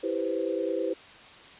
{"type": "chord", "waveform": "sine", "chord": "C major seventh", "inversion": "first", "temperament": "equal", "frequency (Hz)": [329.6, 392, 493.9, 523.3], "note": ["E4", "G4", "B4", "C5"], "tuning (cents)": [0, 0, 0, 0], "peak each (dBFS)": -32, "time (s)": [0.03, 0.94], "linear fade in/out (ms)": 10, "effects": ["white hiss -49 dBFS RMS until 1.59 s", "resampled to 8000 Hz"]}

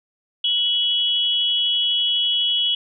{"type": "tone pair together", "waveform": "sine", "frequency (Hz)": [2960, 3328], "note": ["F#7", "G#7"], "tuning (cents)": [0, 3], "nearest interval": "major second", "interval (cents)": 203, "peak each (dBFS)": -20, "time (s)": [0.44, 2.75], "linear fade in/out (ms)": 5, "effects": []}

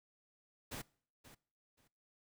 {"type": "noise with echo", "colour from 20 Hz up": "pink", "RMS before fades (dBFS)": -45, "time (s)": [0.71, 0.82], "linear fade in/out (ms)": 10, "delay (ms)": 530, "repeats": 2, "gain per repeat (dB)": -14, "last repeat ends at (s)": 1.88, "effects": ["noise-tail reverb RT60 0.5 s tail -23 dB re dry"]}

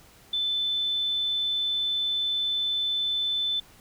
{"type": "tone", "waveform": "sine", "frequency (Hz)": 3520, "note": "A7", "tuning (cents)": 0, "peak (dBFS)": -24, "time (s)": [0.33, 3.6], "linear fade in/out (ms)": 5, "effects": ["pink hiss -54 dBFS RMS until 3.8 s"]}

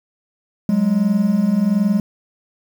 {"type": "tone pair together", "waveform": "triangle", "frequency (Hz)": [186.41, 207.7], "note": ["F#3", "G#3"], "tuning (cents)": [13, 0], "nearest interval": "major second", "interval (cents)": 187, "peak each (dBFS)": [-17, -13], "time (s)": [0.69, 2], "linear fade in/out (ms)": 2, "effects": ["7-bit"]}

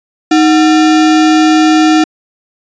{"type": "tone with sample-and-hold", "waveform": "sine", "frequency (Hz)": 312.4, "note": "D#4", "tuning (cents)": 7, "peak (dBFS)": -4, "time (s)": [0.31, 2.04], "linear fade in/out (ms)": 5, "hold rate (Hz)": 1050, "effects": ["resampled to 16000 Hz"]}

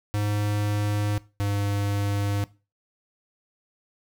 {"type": "tone pair in turn", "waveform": "square", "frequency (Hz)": [103.83, 101.17], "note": ["G#2", "G#2"], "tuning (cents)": [0, -45], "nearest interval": "unison", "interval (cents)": 45, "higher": "first", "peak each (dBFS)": -24, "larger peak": "neither", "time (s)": [[0.14, 1.18], [1.4, 2.44]], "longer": "neither", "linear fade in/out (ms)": 0, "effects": ["noise-tail reverb RT60 0.3 s tail -19 dB re dry"]}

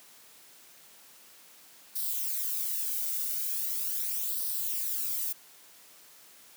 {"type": "noise with flanger", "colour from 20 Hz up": "violet", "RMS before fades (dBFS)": -32, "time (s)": [1.95, 5.33], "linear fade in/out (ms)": 10, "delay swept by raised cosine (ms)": [0.21, 1.41], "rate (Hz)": 0.4, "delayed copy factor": 0.6, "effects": ["white hiss -55 dBFS RMS until 6.56 s", "high-pass 150 Hz 12 dB/octave"]}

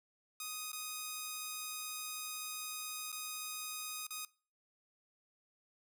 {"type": "tone with dropouts", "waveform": "5% pulse", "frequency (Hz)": 1247, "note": "D#6", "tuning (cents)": 3, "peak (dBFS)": -29, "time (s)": [0.4, 4.25], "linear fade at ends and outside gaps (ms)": 2, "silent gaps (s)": [[0.718, 0.73], [3.119, 3.126], [4.068, 4.106]], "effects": ["noise-tail reverb RT60 0.4 s tail -23 dB re dry"]}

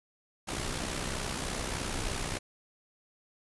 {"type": "noise with amplitude modulation", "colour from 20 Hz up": "pink", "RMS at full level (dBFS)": -32, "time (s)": [0.47, 2.39], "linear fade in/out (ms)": 20, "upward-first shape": "sine", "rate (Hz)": 63.3, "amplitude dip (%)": 55, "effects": ["resampled to 24000 Hz"]}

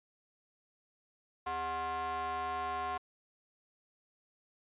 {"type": "ring-modulated tone", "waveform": "square", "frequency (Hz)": 164.81, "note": "E3", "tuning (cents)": 0, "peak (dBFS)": -32, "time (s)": [1.46, 2.98], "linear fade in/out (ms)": 10, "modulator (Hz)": 899, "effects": ["resampled to 8000 Hz"]}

